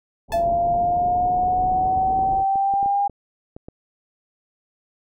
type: low-pass noise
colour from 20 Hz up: pink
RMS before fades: -32 dBFS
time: 0.28-2.45 s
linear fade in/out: 50 ms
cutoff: 940 Hz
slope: 96 dB/octave
type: tone with exponential decay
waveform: sawtooth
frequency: 870 Hz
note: A5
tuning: 20 cents flat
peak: -21 dBFS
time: 0.32-0.48 s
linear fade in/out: 1 ms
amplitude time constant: 33 ms
type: exponential sweep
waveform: sine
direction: up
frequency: 679 to 809 Hz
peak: -17 dBFS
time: 0.33-3.08 s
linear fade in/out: 10 ms
type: clicks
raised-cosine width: 2 ms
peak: -23 dBFS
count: 10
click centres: 1.858 / 2.127 / 2.191 / 2.557 / 2.738 / 2.829 / 2.86 / 3.097 / 3.565 / 3.685 s
effects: none